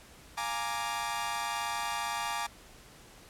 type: chord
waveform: sawtooth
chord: Bb dominant seventh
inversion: second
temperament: equal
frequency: 698.5 / 830.6 / 932.3 / 1174.7 Hz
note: F5 / Ab5 / Bb5 / D6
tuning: 0 / 0 / 0 / 0 cents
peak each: -39 / -33 / -33 / -33 dBFS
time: 0.37-2.47 s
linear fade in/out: 10 ms
effects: pink hiss -54 dBFS RMS until 3.29 s + low-pass 12000 Hz 12 dB/octave